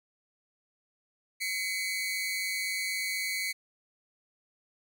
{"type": "tone pair together", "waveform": "sawtooth", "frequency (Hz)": [2045, 2236], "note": ["C7", "C#7"], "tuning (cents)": [-40, 14], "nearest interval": "major second", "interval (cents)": 154, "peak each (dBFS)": [-31, -29], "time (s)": [1.4, 3.53], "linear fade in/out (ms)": 20, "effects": []}